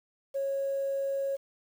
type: tone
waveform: sine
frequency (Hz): 549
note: C#5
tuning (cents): -17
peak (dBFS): -27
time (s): 0.34-1.37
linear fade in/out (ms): 20
effects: tanh soft clip ceiling -24 dBFS + 9-bit